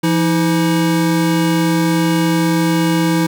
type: tone pair together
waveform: square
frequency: 169.6 / 320.2 Hz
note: E3 / D#4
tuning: +50 / +50 cents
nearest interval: major seventh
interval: 1100 cents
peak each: -16 / -16 dBFS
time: 0.03-3.27 s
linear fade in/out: 10 ms
effects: none